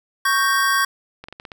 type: chord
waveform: square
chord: G diminished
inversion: second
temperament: equal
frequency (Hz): 1108.7 / 1568 / 1864.7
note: Db6 / G6 / Bb6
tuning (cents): 0 / 0 / 0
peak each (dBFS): -20 / -20 / -26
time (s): 0.25-0.85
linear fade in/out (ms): 5
type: clicks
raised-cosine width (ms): 0.3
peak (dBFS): -20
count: 6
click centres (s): 1.24 / 1.285 / 1.326 / 1.399 / 1.452 / 1.518
effects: none